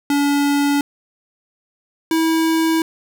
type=tone pair in turn; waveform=square; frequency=285.4 / 324.1 Hz; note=D4 / E4; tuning=-49 / -29 cents; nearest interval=major second; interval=220 cents; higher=second; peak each=-15 / -15 dBFS; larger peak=neither; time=0.1-0.81 / 2.11-2.82 s; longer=neither; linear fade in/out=2 ms; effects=none